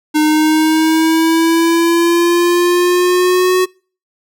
square linear sweep, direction up, 304.5 to 370 Hz, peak -10 dBFS, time 0.14-3.66 s, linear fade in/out 20 ms, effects noise-tail reverb RT60 0.4 s tail -26 dB re dry

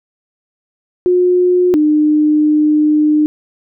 sine tone pair in turn, 360 / 302.7 Hz, F#4 / D#4, -47 / -48 cents, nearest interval minor third, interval 301 cents, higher first, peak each -8 dBFS, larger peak neither, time 1.06-1.74 / 1.74-3.26 s, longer second, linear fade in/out 0 ms, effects none

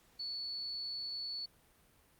sine tone, 4435 Hz, C#8, in tune, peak -38 dBFS, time 0.19-1.46 s, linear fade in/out 10 ms, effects pink hiss -67 dBFS RMS until 2.19 s + Opus 48 kbps

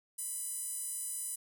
sawtooth tone with high-pass filter, 997 Hz, B5, 16 cents sharp, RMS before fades -39 dBFS, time 0.18-1.36 s, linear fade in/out 10 ms, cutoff 9500 Hz, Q 4.8, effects none

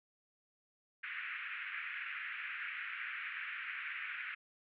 white band-pass noise, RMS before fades -43 dBFS, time 1.03-4.35 s, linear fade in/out 10 ms, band 1400 to 2500 Hz, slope 48 dB/octave, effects none

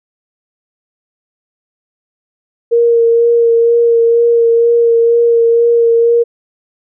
sine tone with vibrato, 466.2 Hz, A#4, in tune, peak -6 dBFS, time 2.71-6.24 s, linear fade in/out 20 ms, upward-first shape sine, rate 2.1 Hz, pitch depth 16 cents each way, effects none

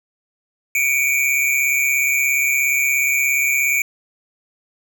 square tone pair together, 2266 / 2403 Hz, C#7 / D7, +37 / +39 cents, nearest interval minor second, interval 102 cents, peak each -19 dBFS, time 0.75-3.82 s, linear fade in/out 2 ms, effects none

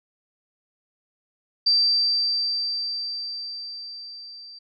sine tone with level ramp, 4679 Hz, D8, 7 cents flat, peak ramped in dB -15 to -40 dBFS, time 1.66-4.59 s, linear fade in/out 10 ms, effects none

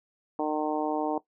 harmonic tone, 152.6 Hz, D#3, 33 cents flat, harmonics 2 / 3 / 4 / 5 / 6 / 7, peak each -30 / -32 / -34 / -32 / -34 / -41 dBFS, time 0.39-1.18 s, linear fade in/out 2 ms, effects noise-tail reverb RT60 0.1 s tail -17 dB re dry

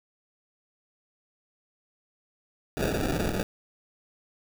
white noise with sample-and-hold, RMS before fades -28 dBFS, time 2.77-3.43 s, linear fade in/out 0 ms, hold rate 1050 Hz, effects none

